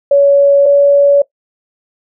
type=tone pair in turn; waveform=sine; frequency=563 / 566.9 Hz; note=C#5 / C#5; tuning=+27 / +39 cents; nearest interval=unison; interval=12 cents; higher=second; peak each=-4 dBFS; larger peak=neither; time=0.11-0.66 / 0.66-1.22 s; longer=second; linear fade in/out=5 ms; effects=noise-tail reverb RT60 0.1 s tail -19 dB re dry